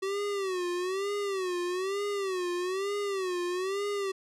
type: tone with vibrato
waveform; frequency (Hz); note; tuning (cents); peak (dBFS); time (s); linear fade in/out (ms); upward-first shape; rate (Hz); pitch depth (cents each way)
square; 379.6; F#4; +44; -30; 0.02-4.12; 10; sine; 1.1; 130
effects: low-pass 9000 Hz 12 dB/octave